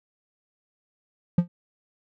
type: tone with exponential decay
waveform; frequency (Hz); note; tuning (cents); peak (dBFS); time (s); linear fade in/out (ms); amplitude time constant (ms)
triangle; 174.2; F3; -4; -10; 1.38-1.48; 5; 20
effects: none